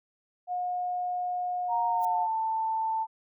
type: tone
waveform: sine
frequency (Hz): 720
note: F#5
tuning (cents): -47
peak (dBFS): -28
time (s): 0.47-2.28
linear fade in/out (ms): 50
type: tone with pitch glide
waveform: sine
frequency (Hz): 932.3 to 888.1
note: A#5 to A5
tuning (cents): 0 to +16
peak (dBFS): -26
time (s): 1.68-3.07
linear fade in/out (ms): 50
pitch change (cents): -84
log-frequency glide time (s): 1.87-2.17
type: noise with exponential growth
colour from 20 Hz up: violet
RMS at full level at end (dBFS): -39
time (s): 1.97-2.05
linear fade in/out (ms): 0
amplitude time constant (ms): 17
effects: none